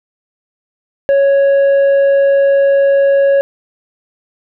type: tone with tanh clipping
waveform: triangle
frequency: 554.4 Hz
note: C#5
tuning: in tune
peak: -8 dBFS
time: 1.09-3.41 s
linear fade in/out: 0 ms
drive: 9 dB
effects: none